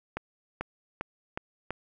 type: accelerating click train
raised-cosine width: 0.5 ms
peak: -17 dBFS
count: 5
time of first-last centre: 0.17-1.706 s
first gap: 440 ms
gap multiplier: 0.91
effects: none